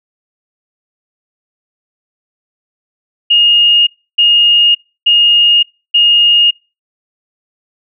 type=tone bursts; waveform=sine; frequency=2849 Hz; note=F7; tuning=34 cents sharp; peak=-5 dBFS; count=4; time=3.3-6.51 s; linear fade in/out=10 ms; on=570 ms; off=310 ms; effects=noise-tail reverb RT60 0.3 s tail -26 dB re dry